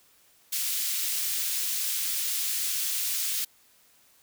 white high-pass noise, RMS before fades -29 dBFS, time 0.52-3.45 s, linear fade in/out 10 ms, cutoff 2700 Hz, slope 12 dB/octave, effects white hiss -61 dBFS RMS until 4.22 s

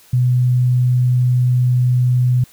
sine tone, 124.8 Hz, B2, 19 cents sharp, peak -11 dBFS, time 0.13-2.44 s, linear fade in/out 5 ms, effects white hiss -48 dBFS RMS until 2.52 s

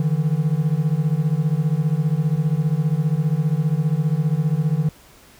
triangle beating tone pair, 146.83 / 161.83 Hz, D3 / E3, 0 / -32 cents, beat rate 15 Hz, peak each -18 dBFS, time 0-4.89 s, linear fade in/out 2 ms, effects pink hiss -49 dBFS RMS until 5.39 s

